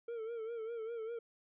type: tone with vibrato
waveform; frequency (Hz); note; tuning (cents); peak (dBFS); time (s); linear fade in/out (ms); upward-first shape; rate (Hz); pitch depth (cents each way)
triangle; 455.2; A#4; -41; -37; 0.08-1.19; 5; sine; 5; 70
effects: resampled to 8000 Hz